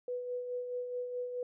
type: tone with tremolo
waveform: sine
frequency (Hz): 493.9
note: B4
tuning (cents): 0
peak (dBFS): -33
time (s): 0.08-1.43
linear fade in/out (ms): 2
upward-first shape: sine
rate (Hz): 4.7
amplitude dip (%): 45
effects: none